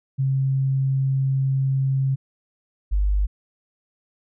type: tone pair in turn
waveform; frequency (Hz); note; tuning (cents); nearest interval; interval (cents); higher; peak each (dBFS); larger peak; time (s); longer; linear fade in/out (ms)
sine; 134.5 / 49.85; C3 / G1; +48 / +30; octave + perfect fourth; 1718; first; -18 / -17; second; 0.18-2.16 / 2.91-3.27; first; 20
effects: none